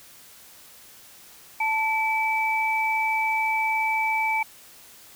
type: tone pair together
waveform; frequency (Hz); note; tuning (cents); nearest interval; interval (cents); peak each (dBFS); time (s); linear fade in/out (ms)
sine; 881.3 / 2307; A5 / D7; +3 / -31; octave + perfect fourth; 1666; -24; 1.6-4.43; 5
effects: white hiss -49 dBFS RMS until 5.15 s